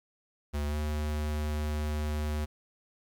square tone with pitch glide, 73.2 to 75.43 Hz, D2 to D2, -5 to +47 cents, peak -30 dBFS, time 0.53-2.46 s, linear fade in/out 20 ms, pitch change +52 cents, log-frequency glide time 0.67-0.76 s, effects 11-bit

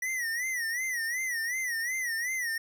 square tone with vibrato, 1938 Hz, B6, 33 cents flat, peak -30 dBFS, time 0.02-2.58 s, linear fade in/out 5 ms, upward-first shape sine, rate 2.7 Hz, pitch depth 130 cents each way, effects none

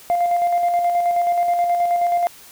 sine tone with tremolo, 698.5 Hz, F5, in tune, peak -12 dBFS, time 0.1-2.27 s, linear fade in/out 0 ms, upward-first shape square, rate 9.4 Hz, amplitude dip 40%, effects tanh soft clip ceiling -13 dBFS + white hiss -44 dBFS RMS until 2.51 s

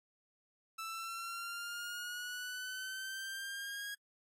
sawtooth exponential sweep, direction up, 1318.5 to 1648 Hz, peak -37 dBFS, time 0.78-3.95 s, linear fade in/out 10 ms, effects AAC 48 kbps

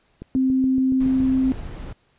click train, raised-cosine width 3 ms, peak -21 dBFS, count 8, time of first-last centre 0.22-1.203 s, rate 7.12 Hz
sine tone, 261.6 Hz, C4, in tune, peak -16 dBFS, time 0.35-1.52 s, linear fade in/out 0 ms
brown noise, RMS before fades -33 dBFS, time 1-1.93 s, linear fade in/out 5 ms
effects pink hiss -63 dBFS RMS until 2.18 s + resampled to 8000 Hz

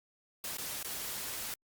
white noise with dropouts, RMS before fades -39 dBFS, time 0.44-1.54 s, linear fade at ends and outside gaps 1 ms, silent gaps 0.57-0.583 / 0.829-0.846 s, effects Opus 48 kbps

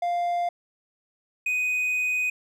triangle tone pair in turn, 698.5 / 2496 Hz, F5 / D#7, 0 / +5 cents, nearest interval octave + minor seventh, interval 2205 cents, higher second, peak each -21 dBFS, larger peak neither, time 0.02-0.49 / 1.46-2.3 s, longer second, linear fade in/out 5 ms, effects none

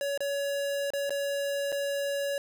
square tone with dropouts, 563 Hz, C#5, 27 cents sharp, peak -29 dBFS, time 0.01-2.38 s, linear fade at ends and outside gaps 1 ms, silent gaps 0.176-0.205 / 0.904-0.935 / 1.095-1.105 / 1.72-1.725 s, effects none

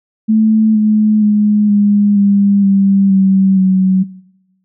sine tone with pitch steps, 218.4 / 213.8 / 209.3 / 204.8 / 200.5 / 196.27 / 192.12 / 188.05 Hz, A3 / A3 / G#3 / G#3 / G3 / G3 / G3 / F#3, -13 / -49 / +14 / -24 / +39 / +2 / -35 / +28 cents, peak -7 dBFS, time 0.28-4.04 s, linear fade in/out 20 ms, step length 470 ms, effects noise-tail reverb RT60 1.0 s tail -22 dB re dry

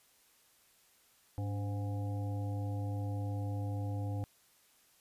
harmonic tone with a mistuned harmonic, 102.6 Hz, G#2, 21 cents flat, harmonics 1 / 3 / 5 / 7 / 8, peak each -34 / -44 / -48 / -51 / -52 dBFS, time 1.38-4.24 s, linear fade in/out 0 ms, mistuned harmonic 3, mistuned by -110 cents, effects white hiss -67 dBFS RMS until 5 s + resampled to 32000 Hz

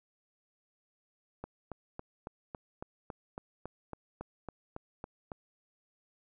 click train, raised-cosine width 1 ms, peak -26 dBFS, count 15, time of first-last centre 1.44-5.318 s, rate 3.61 Hz, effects none

